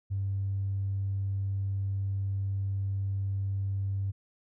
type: tone with tanh clipping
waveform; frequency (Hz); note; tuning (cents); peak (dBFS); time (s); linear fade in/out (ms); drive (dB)
triangle; 98; G2; 0; -28; 0.1-4.12; 20; 4
effects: none